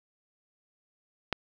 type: click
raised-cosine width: 0.3 ms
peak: -11 dBFS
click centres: 1.327 s
effects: none